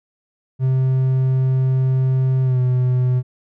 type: tone with pitch glide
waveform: triangle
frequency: 130.81 to 126.21 Hz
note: C3 to B2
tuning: 0 to +38 cents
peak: -12 dBFS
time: 0.59-3.23 s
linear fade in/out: 50 ms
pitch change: -62 cents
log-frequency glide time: 2.43-2.59 s
effects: none